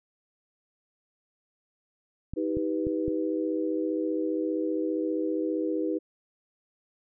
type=clicks; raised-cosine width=5 ms; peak=-22 dBFS; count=4; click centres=2.336 / 2.57 / 2.869 / 3.081 s
type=chord; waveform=sine; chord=Eb augmented; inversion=none; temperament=equal with one note detuned; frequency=316.9 / 392 / 493.9 Hz; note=Eb4 / G4 / B4; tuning=+32 / 0 / 0 cents; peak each=-28 / -32 / -32 dBFS; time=2.36-5.99 s; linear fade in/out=20 ms
effects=none